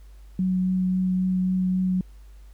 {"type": "tone with vibrato", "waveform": "sine", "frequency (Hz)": 185, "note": "F#3", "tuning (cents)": 0, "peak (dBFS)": -20, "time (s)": [0.39, 2.01], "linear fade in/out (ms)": 2, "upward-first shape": "triangle", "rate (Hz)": 3.7, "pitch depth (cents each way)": 10, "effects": ["added 50 Hz sine -43 dBFS peak until 2.53 s", "pink hiss -62 dBFS RMS until 2.53 s"]}